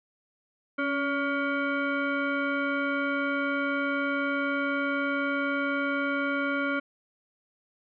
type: tone with frequency modulation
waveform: sine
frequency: 568 Hz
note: C#5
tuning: 42 cents sharp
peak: -25 dBFS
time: 0.78-6.8 s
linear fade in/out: 10 ms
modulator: 846 Hz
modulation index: 1.7
effects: none